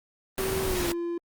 triangle tone with pitch glide, 382.6 to 342.8 Hz, G4 to F4, -42 to -32 cents, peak -26 dBFS, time 0.38-1.18 s, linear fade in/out 5 ms, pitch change -190 cents, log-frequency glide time 0.65-0.88 s
pink noise, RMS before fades -30 dBFS, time 0.38-0.92 s, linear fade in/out 0 ms
effects Opus 24 kbps

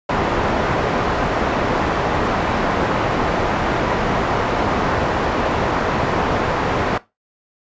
white low-pass noise, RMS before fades -19 dBFS, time 0.09-6.98 s, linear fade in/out 5 ms, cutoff 1000 Hz, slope 12 dB/octave, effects noise-tail reverb RT60 0.2 s tail -17 dB re dry + resampled to 16000 Hz

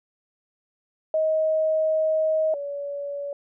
sine tone pair in turn, 630 / 568.9 Hz, D#5 / C#5, +21 / +45 cents, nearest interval major second, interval 176 cents, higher first, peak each -19 / -28 dBFS, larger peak first, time 1.14-2.54 / 2.54-3.33 s, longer first, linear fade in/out 2 ms, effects none

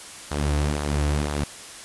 sawtooth tone with flanger, 73.42 Hz, D2, in tune, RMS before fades -24 dBFS, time 0.31-1.44 s, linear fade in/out 5 ms, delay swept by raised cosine 0.36 to 5.16 ms, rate 2 Hz, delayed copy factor -0.5, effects white hiss -40 dBFS RMS until 1.84 s + resampled to 24000 Hz

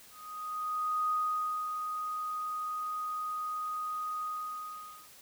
sine tone with ADSR envelope, 1244.5 Hz, D#6, in tune, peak -27 dBFS, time 0.1-5.1 s, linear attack 1000 ms, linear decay 570 ms, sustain -6 dB, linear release 850 ms, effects white hiss -55 dBFS RMS until 5.21 s

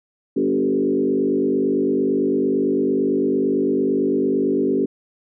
sine tone with frequency modulation, 330 Hz, E4, 2 cents sharp, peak -16 dBFS, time 0.36-4.86 s, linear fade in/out 10 ms, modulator 48.9 Hz, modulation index 2.1, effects none

